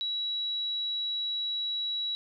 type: tone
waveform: sine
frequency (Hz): 3900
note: B7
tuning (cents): -23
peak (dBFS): -29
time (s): 0.01-2.15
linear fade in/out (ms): 0
effects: none